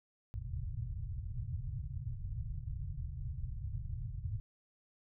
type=low-pass noise; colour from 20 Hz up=white; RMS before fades=-40 dBFS; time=0.34-4.4 s; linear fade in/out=0 ms; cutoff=130 Hz; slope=48 dB/octave; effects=none